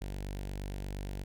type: tone with notch filter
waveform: sawtooth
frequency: 48.54 Hz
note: G1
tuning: 16 cents flat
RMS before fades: -39 dBFS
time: 0.01-1.24 s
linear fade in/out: 10 ms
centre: 1200 Hz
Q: 1.7
effects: none